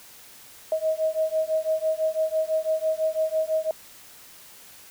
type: beating tone pair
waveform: sine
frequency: 630 / 636 Hz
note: D#5 / D#5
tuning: +21 / +38 cents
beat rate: 6 Hz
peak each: -25 dBFS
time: 0.72-3.71 s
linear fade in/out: 2 ms
effects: white hiss -48 dBFS RMS until 4.9 s